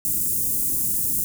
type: band-stop noise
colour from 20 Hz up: white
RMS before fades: -23 dBFS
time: 0.05-1.24 s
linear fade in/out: 0 ms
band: 310 to 8100 Hz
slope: 24 dB/octave
effects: none